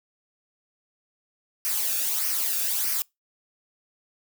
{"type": "noise with flanger", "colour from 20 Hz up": "blue", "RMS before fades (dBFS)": -26, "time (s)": [1.65, 3.02], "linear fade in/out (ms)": 0, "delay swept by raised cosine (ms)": [0.26, 1], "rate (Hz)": 1.6, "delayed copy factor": -0.6, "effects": ["noise-tail reverb RT60 0.2 s tail -26 dB re dry"]}